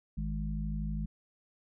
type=harmonic tone; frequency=52.4 Hz; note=G#1; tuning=16 cents sharp; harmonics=1 / 3 / 4; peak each=-34 / -37 / -39 dBFS; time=0.17-1.06 s; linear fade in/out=10 ms; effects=none